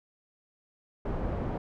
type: low-pass noise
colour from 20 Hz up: pink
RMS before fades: -32 dBFS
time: 1.05-1.58 s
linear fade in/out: 5 ms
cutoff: 750 Hz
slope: 12 dB/octave
effects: none